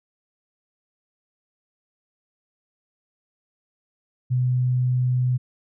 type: tone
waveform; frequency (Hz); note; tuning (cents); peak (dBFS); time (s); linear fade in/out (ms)
sine; 125.9; B2; +34; -18; 4.3-5.38; 20
effects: none